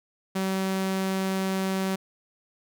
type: tone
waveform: sawtooth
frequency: 190.8 Hz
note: G3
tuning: 47 cents flat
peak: -21 dBFS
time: 0.35-1.96 s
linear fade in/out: 10 ms
effects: none